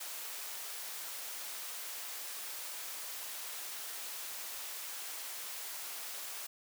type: high-pass noise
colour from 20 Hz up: white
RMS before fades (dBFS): -43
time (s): 0-6.47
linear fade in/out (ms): 10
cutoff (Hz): 520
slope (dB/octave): 12
effects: none